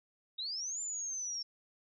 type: linear two-way sweep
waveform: sine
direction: up then down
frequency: 3700 to 7210 to 5420 Hz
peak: -36 dBFS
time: 0.38-1.43 s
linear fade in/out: 10 ms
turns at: 0.81 s
effects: none